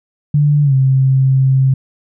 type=tone with pitch glide; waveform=sine; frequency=146.83 to 133.1 Hz; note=D3 to C3; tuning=0 to +30 cents; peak=-8 dBFS; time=0.34-1.74 s; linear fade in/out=5 ms; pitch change=-170 cents; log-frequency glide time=0.63-0.74 s; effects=none